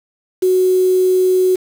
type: tone with quantisation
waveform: sine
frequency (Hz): 370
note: F#4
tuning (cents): 0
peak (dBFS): -10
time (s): 0.42-1.56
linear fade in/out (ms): 10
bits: 5
effects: none